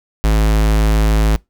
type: tone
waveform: square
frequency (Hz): 53.5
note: A1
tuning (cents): -48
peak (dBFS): -11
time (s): 0.24-1.36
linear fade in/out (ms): 0
effects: noise-tail reverb RT60 0.2 s tail -24 dB re dry